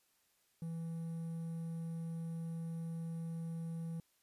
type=tone with quantisation; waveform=triangle; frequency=165.1 Hz; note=E3; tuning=3 cents sharp; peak=-37 dBFS; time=0.62-4 s; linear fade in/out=2 ms; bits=11; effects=white hiss -75 dBFS RMS until 4.22 s + resampled to 32000 Hz